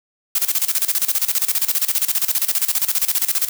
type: noise with tremolo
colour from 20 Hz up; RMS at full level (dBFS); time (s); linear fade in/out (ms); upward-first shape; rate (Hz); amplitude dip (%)
blue; -17; 0.35-3.49; 5; square; 15; 80
effects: none